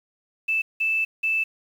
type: tone bursts at uneven times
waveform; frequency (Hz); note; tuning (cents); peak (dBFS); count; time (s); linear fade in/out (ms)
sine; 2637; E7; 0; -20; 3; 0.48-0.62 / 0.8-1.05 / 1.23-1.44; 10
effects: 8-bit